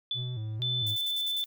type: tone with exponential decay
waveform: sine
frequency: 3482 Hz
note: A7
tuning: 19 cents flat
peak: -27 dBFS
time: 0.11-0.56 s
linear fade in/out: 2 ms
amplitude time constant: 96 ms
type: tone with vibrato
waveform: triangle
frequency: 116.54 Hz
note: A#2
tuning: in tune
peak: -30 dBFS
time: 0.14-0.97 s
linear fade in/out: 50 ms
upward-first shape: square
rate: 2.2 Hz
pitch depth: 120 cents each way
type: tone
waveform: sine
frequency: 3520 Hz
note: A7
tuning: in tune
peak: -28 dBFS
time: 0.62-1.44 s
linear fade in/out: 0 ms
type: noise with tremolo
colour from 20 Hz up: violet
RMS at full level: -40 dBFS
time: 0.86-1.46 s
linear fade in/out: 10 ms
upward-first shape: square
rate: 9.9 Hz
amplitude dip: 70%
effects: none